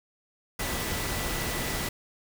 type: tone in noise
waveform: sine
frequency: 1973 Hz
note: B6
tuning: 2 cents flat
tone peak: -40 dBFS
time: 0.59-1.89 s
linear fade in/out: 5 ms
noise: pink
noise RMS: -31 dBFS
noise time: 0.59-1.89 s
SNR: -12 dB
effects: none